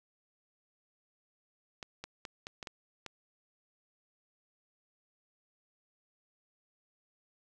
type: clicks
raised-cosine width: 0.2 ms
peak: -24 dBFS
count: 7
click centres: 1.828 / 2.04 / 2.252 / 2.469 / 2.628 / 2.672 / 3.063 s
effects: none